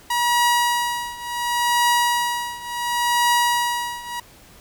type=tone with tremolo; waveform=sawtooth; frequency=960 Hz; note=B5; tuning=49 cents flat; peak=-11 dBFS; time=0.1-4.2 s; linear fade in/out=5 ms; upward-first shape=triangle; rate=0.7 Hz; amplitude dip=90%; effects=pink hiss -48 dBFS RMS until 4.6 s